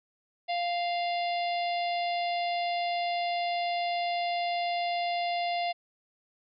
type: harmonic tone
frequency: 697 Hz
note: F5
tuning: 4 cents flat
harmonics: 1 / 3 / 4 / 5 / 6 / 7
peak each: -28 / -38 / -40 / -42 / -44 / -45 dBFS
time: 0.48-5.73 s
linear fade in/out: 20 ms
effects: none